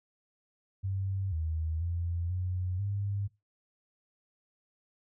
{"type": "tone with pitch steps", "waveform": "sine", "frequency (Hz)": [96.5, 79.8, 85.7, 91.2, 100.4], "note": ["G2", "D#2", "F2", "F#2", "G2"], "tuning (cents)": [-27, 44, -32, -24, 42], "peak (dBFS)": -30, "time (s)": [0.83, 3.28], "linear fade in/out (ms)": 20, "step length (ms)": 490, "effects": ["noise-tail reverb RT60 0.2 s tail -17 dB re dry"]}